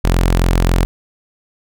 sawtooth tone, 43.65 Hz, F1, in tune, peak -7 dBFS, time 0.04-0.85 s, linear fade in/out 0 ms, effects none

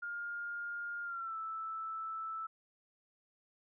sine tone with pitch glide, 1412 to 1317.4 Hz, F6 to E6, +19 to -1 cents, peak -38 dBFS, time 0.02-2.47 s, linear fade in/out 10 ms, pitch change -120 cents, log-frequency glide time 1.03-1.36 s, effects none

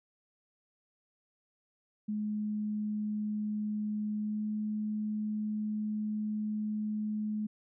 sine tone with pitch glide, 211.2 to 212.8 Hz, G#3 to G#3, +29 to +42 cents, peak -31 dBFS, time 2.08-7.47 s, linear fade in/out 10 ms, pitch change +13 cents, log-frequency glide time 4.18-4.45 s, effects none

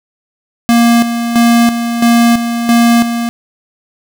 square tone with tremolo, 234.6 Hz, A#3, 11 cents sharp, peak -6 dBFS, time 0.69-3.29 s, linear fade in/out 0 ms, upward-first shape square, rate 1.5 Hz, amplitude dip 60%, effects none

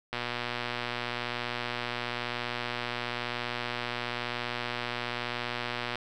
click train, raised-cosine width 0.3 ms, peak -16 dBFS, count 706, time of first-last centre 0.13-5.956 s, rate 121 Hz, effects none

